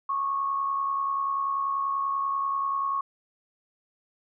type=tone pair together; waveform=sine; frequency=1100 / 1170.3 Hz; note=C#6 / D6; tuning=-14 / -6 cents; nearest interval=minor second; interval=108 cents; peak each=-25 / -36 dBFS; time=0.09-3.01 s; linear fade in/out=5 ms; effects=none